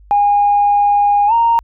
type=tone with pitch glide; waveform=sine; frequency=817 to 927.7 Hz; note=G#5 to A#5; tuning=-29 to -9 cents; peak=-8 dBFS; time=0.11-1.59 s; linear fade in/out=0 ms; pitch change=+220 cents; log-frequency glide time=1.27-1.33 s; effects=tanh soft clip ceiling -4 dBFS + added 50 Hz sine -40 dBFS peak until 1.63 s